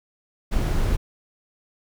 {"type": "noise", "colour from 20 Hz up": "brown", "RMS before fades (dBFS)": -21, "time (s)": [0.51, 0.97], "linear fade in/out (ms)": 20, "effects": []}